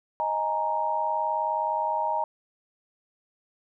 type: chord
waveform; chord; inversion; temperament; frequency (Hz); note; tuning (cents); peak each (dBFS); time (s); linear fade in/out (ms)
sine; D# suspended fourth; none; equal with one note detuned; 622.3 / 833 / 932.3; D#5 / G#5 / A#5; 0 / +5 / 0; -31 / -30 / -26; 0.2-2.24; 0
effects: none